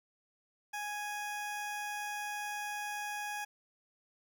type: tone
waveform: 20% pulse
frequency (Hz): 830.6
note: G#5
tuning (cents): 0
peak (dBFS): -32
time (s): 0.73-3.45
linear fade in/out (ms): 10
effects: 12-bit